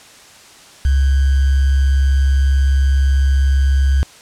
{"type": "tone with sample-and-hold", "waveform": "sine", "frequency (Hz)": 68, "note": "C#2", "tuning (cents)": -33, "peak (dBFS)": -10, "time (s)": [0.85, 4.03], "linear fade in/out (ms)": 0, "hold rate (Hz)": 1575, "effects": ["white hiss -42 dBFS RMS until 4.21 s", "low-pass 8000 Hz 12 dB/octave"]}